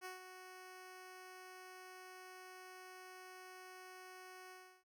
10% pulse tone with ADSR envelope, 370 Hz, F#4, in tune, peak -37 dBFS, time 0.01-4.84 s, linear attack 41 ms, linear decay 140 ms, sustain -8 dB, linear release 330 ms, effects none

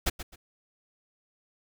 pink noise with echo, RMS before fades -25 dBFS, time 0.06-0.1 s, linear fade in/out 10 ms, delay 130 ms, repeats 2, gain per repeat -12 dB, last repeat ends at 0.36 s, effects none

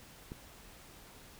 click, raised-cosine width 3 ms, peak -29 dBFS, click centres 0.319 s, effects pink hiss -55 dBFS RMS until 1.39 s

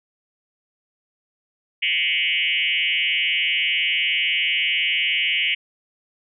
sine tone with frequency modulation, 2571 Hz, E7, 44 cents flat, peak -18 dBFS, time 1.82-5.55 s, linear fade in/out 10 ms, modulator 162 Hz, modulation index 3.2, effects none

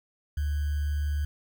sine tone with sample-and-hold, 73.42 Hz, D2, in tune, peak -25 dBFS, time 0.37-1.25 s, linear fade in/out 5 ms, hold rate 1575 Hz, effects none

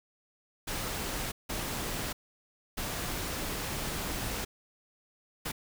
pink noise bursts at uneven times, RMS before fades -35 dBFS, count 4, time 0.67-1.32 / 1.49-2.13 / 2.77-4.45 / 5.45-5.52 s, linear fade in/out 10 ms, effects none

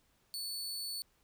sawtooth tone, 4454 Hz, C#8, 7 cents sharp, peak -35 dBFS, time 0.34-1.02 s, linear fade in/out 0 ms, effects pink hiss -72 dBFS RMS until 1.23 s

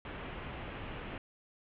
pink low-pass noise, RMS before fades -43 dBFS, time 0.05-1.18 s, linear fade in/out 2 ms, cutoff 3100 Hz, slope 48 dB/octave, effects none

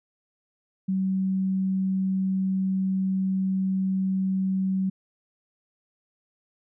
sine tone, 190 Hz, F#3, 46 cents sharp, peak -22 dBFS, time 0.88-4.9 s, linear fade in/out 10 ms, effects none

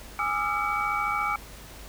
sine tone cluster, 825 / 1195 / 1295 / 1369 / 2276 Hz, G#5 / D6 / E6 / F6 / C#7, -12 / +30 / -31 / -35 / +45 cents, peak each -31 dBFS, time 0.19-1.36 s, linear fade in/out 2 ms, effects added 50 Hz sine -46 dBFS peak until 1.88 s + pink hiss -46 dBFS RMS until 1.88 s

